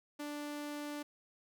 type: tone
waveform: sawtooth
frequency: 293.7 Hz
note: D4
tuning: in tune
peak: -36 dBFS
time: 0.19-1.03 s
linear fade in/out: 10 ms
effects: none